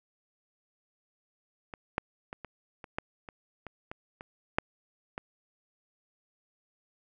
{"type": "clicks", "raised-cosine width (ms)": 0.5, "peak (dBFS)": [-25, -12, -24, -26, -28, -16, -28, -26, -24, -27, -9, -21], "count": 12, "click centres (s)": [1.738, 1.981, 2.329, 2.447, 2.842, 2.985, 3.288, 3.667, 3.915, 4.209, 4.585, 5.179], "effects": []}